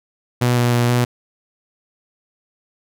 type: tone with pitch steps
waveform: sawtooth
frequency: 122.5 / 121 / 120.2 / 122.2 Hz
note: B2 / B2 / B2 / B2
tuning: -14 / -35 / -46 / -18 cents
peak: -10 dBFS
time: 0.41-1.05 s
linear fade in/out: 10 ms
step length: 160 ms
effects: none